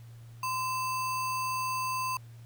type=tone with sample-and-hold; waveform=sine; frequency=1029 Hz; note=C6; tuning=29 cents flat; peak=-29 dBFS; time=0.43-2.17 s; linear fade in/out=2 ms; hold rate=3675 Hz; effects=added 116 Hz sine -46 dBFS peak until 2.45 s + pink hiss -62 dBFS RMS until 2.45 s